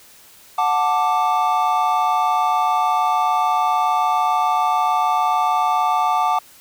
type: chord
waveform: triangle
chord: D major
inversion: first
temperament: just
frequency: 734.2 / 881 / 1174.7 Hz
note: F#5 / A5 / D6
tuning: -14 / +2 / 0 cents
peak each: -18 dBFS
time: 0.58-6.39 s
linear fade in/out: 5 ms
effects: white hiss -47 dBFS RMS until 6.6 s